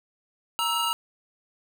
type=tone cluster; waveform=square; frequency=938 / 1318 / 2842 Hz; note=A#5 / E6 / F7; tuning=+11 / -1 / +30 cents; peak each=-29 dBFS; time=0.59-0.93 s; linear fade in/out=0 ms; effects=none